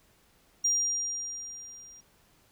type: tone with level ramp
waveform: sine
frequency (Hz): 5700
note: F8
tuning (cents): +34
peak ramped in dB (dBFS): -21 to -49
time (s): 0.64-2.01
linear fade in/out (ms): 10
effects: tanh soft clip ceiling -18 dBFS + pink hiss -64 dBFS RMS until 2.51 s